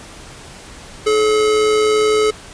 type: tone with amplitude modulation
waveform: square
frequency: 428.4 Hz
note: A4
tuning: 46 cents flat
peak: -11 dBFS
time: 1.06-2.31 s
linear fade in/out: 10 ms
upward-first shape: sine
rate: 118 Hz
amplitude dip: 35%
effects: pink hiss -37 dBFS RMS until 2.53 s + resampled to 22050 Hz